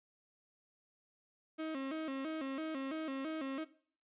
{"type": "tone with vibrato", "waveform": "35% pulse", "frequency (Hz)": 291.9, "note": "D4", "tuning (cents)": -10, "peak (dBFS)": -36, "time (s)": [1.58, 3.65], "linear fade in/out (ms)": 20, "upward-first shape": "square", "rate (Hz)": 3, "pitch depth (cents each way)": 140, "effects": ["noise-tail reverb RT60 0.5 s tail -18 dB re dry", "resampled to 8000 Hz"]}